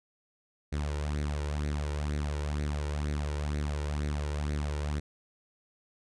sawtooth tone with flanger, 73.8 Hz, D2, 9 cents sharp, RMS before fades -32 dBFS, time 0.72-5 s, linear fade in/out 10 ms, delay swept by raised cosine 0.48 to 2.18 ms, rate 2.1 Hz, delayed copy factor +0.6, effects resampled to 22050 Hz

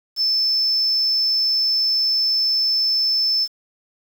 sine tone, 5274 Hz, E8, in tune, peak -16 dBFS, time 0.16-3.48 s, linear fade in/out 50 ms, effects 7-bit

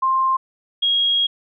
sine tone pair in turn, 1054 / 3283 Hz, C6 / G#7, +12 / -21 cents, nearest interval octave + minor sixth, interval 1967 cents, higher second, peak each -15 / -15 dBFS, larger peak neither, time 0.02-0.37 / 0.82-1.27 s, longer second, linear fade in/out 10 ms, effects none

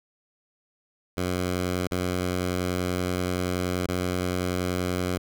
10% pulse tone with dropouts, 90.5 Hz, F#2, 38 cents flat, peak -17 dBFS, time 1.17-5.18 s, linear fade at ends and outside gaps 5 ms, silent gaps 1.872-1.911 / 3.865-3.886 s, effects none

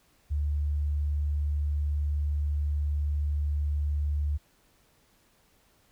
sine tone, 73.42 Hz, D2, in tune, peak -25 dBFS, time 0.3-4.38 s, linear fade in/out 20 ms, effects pink hiss -65 dBFS RMS until 5.91 s

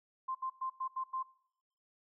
sine tone bursts at uneven times, 1046.5 Hz, C6, in tune, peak -34 dBFS, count 6, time 0.28-0.35 / 0.42-0.5 / 0.61-0.7 / 0.8-0.88 / 0.96-1.04 / 1.13-1.23 s, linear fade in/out 10 ms, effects noise-tail reverb RT60 0.7 s tail -20 dB re dry

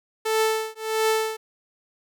sawtooth tone with tremolo, 440 Hz, A4, in tune, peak -14 dBFS, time 0.25-1.37 s, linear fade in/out 10 ms, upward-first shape triangle, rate 1.5 Hz, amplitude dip 100%, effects none

